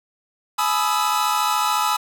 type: chord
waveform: 45% pulse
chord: E major seventh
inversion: first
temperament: equal with one note detuned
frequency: 848.6 / 987.8 / 1244.5 / 1318.5 Hz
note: G#5 / B5 / D#6 / E6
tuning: +37 / 0 / 0 / 0 cents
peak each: -24 dBFS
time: 0.58-1.97 s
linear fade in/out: 10 ms
effects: none